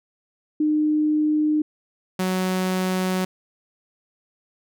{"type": "tone pair in turn", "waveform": ["sine", "sawtooth"], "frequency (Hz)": [304.3, 185.58], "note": ["D#4", "F#3"], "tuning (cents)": [-38, 5], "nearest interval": "major sixth", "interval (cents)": 857, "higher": "first", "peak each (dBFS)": [-17, -17], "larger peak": "neither", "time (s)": [[0.6, 1.62], [2.19, 3.25]], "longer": "second", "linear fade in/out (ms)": 5, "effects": []}